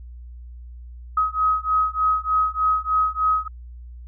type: beating tone pair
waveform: sine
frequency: 1266 / 1269.3 Hz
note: D#6 / D#6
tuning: +30 / +34 cents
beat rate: 3.3 Hz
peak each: -21 dBFS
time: 1.17-3.48 s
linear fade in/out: 5 ms
effects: added 60 Hz sine -36 dBFS peak until 4.07 s